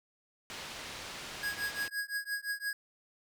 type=low-pass noise; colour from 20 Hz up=white; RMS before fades=-44 dBFS; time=0.5-1.88 s; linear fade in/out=0 ms; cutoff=4400 Hz; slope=12 dB/octave
type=tone with tremolo; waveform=square; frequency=1652 Hz; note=G#6; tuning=10 cents flat; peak=-31 dBFS; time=1.43-2.73 s; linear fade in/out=2 ms; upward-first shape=triangle; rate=5.8 Hz; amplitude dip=100%
effects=none